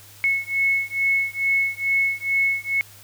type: beating tone pair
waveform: sine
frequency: 2193 / 2195.3 Hz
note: C#7 / C#7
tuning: -19 / -17 cents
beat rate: 2.3 Hz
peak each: -22 dBFS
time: 0.24-2.81 s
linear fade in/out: 0 ms
effects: added 101 Hz sine -50 dBFS peak until 3.03 s + white hiss -47 dBFS RMS until 3.03 s